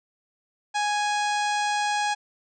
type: harmonic tone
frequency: 830.6 Hz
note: G#5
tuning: in tune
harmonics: 1 / 2 / 3 / 4 / 5 / 6 / 7 / 8 / 9 / 10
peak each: -24 / -30 / -34 / -36 / -38 / -40 / -41 / -42 / -43 / -44 dBFS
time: 0.74-2.15 s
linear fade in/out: 20 ms
effects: none